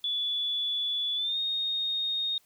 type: tone with pitch glide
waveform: sine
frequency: 3439 to 3707 Hz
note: A7 to A#7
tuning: -40 to -10 cents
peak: -27 dBFS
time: 0.04-2.38 s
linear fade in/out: 2 ms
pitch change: +130 cents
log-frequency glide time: 1.15-1.38 s
effects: white hiss -65 dBFS RMS until 2.45 s